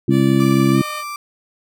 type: harmonic tone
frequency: 67.2 Hz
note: C2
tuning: 47 cents sharp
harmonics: 2 / 3 / 4 / 5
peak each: -17 / -17 / -17 / -17 dBFS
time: 0.08-0.82 s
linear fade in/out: 5 ms
type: tone with pitch glide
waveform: 10% pulse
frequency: 582 to 608.1 Hz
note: D5 to D#5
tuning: -16 to -40 cents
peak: -20 dBFS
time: 0.1-1.04 s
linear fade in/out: 50 ms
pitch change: +76 cents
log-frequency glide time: 0.72-0.78 s
type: tone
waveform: 35% pulse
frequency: 1174.7 Hz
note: D6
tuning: in tune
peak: -24 dBFS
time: 0.4-1.16 s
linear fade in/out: 2 ms
effects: none